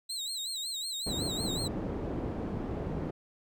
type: tone with vibrato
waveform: 30% pulse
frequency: 3969 Hz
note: B7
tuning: 8 cents sharp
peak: -31 dBFS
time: 0.09-1.68 s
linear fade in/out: 10 ms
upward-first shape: sine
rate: 5.4 Hz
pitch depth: 120 cents each way
type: low-pass noise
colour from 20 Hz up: white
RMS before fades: -35 dBFS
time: 1.06-3.11 s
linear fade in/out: 10 ms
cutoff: 350 Hz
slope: 12 dB/octave
effects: none